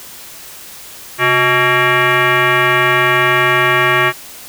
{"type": "tone with frequency modulation", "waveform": "sine", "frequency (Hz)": 364.4, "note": "F#4", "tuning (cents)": -26, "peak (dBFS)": -9, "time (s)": [1.18, 4.13], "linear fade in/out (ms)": 50, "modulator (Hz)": 498, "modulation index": 4.4, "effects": ["white hiss -34 dBFS RMS until 4.48 s"]}